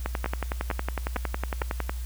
two click trains, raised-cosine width 0.5 ms, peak -13 / -13 dBFS, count 4 / 21, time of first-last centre 0.26-1.617 / 0.06-1.895 s, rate 2.21 / 10.9 Hz, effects added 60 Hz sine -30 dBFS peak until 2.05 s + white hiss -48 dBFS RMS until 2.05 s

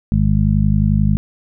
harmonic tone, 51.3 Hz, G#1, 21 cents flat, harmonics 1 / 2 / 3 / 4, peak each -17 / -17 / -17 / -17 dBFS, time 0.12-1.17 s, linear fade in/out 0 ms, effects none

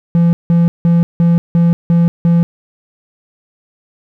triangle tone bursts, 170 Hz, F3, 46 cents flat, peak -5 dBFS, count 7, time 0.15-2.43 s, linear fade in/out 0 ms, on 180 ms, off 170 ms, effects none

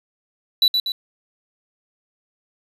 triangle tone with echo, 3954 Hz, B7, 1 cent sharp, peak -10 dBFS, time 0.62-0.68 s, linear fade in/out 2 ms, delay 120 ms, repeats 2, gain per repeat -5 dB, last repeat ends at 0.92 s, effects resampled to 32000 Hz + 8-bit

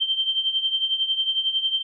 sine tone with tremolo, 3133 Hz, G7, 2 cents flat, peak -17 dBFS, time 0-1.83 s, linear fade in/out 20 ms, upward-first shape triangle, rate 11 Hz, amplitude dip 80%, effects none

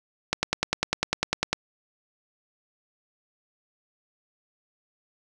click train, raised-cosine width 0.2 ms, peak -5 dBFS, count 13, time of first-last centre 0.33-1.53 s, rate 10 Hz, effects none

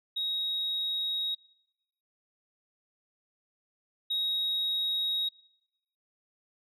sine tone pair in turn, 3785 / 3785 Hz, A#7 / A#7, +26 / +26 cents, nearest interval unison, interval 0 cents, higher neither, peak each -28 / -26 dBFS, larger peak second, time 0.16-1.35 / 4.1-5.29 s, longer neither, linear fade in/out 10 ms, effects noise-tail reverb RT60 0.9 s tail -23 dB re dry + tanh soft clip ceiling -24 dBFS

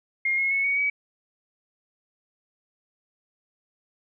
sine tone with pitch steps, 2131 / 2166 / 2201 / 2237 / 2273 Hz, C7 / C#7 / C#7 / C#7 / C#7, +31 / -41 / -13 / +15 / +43 cents, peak -21 dBFS, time 0.25-0.9 s, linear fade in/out 5 ms, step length 130 ms, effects none

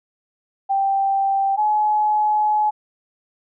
sine tone pair in turn, 784 / 848.1 Hz, G5 / G#5, 0 / +36 cents, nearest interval minor second, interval 136 cents, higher second, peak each -16 / -15 dBFS, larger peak second, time 0.69-1.57 / 1.57-2.71 s, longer second, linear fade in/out 20 ms, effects none

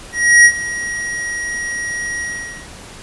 square tone with ADSR envelope, 1900 Hz, A#6, 33 cents sharp, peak -4 dBFS, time 0.12-2.68 s, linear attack 330 ms, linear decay 66 ms, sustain -17 dB, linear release 460 ms, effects pink hiss -36 dBFS RMS until 3.02 s + resampled to 24000 Hz

